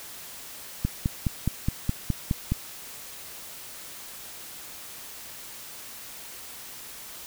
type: click train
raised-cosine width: 5 ms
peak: -11 dBFS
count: 9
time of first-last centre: 0.85-2.52 s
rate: 4.79 Hz
effects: white hiss -42 dBFS RMS until 7.26 s